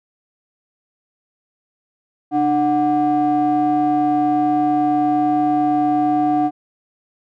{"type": "ring-modulated tone", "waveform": "triangle", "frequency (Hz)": 217.8, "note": "A3", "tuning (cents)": -17, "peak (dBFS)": -9, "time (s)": [2.31, 6.51], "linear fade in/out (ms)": 50, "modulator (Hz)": 518, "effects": []}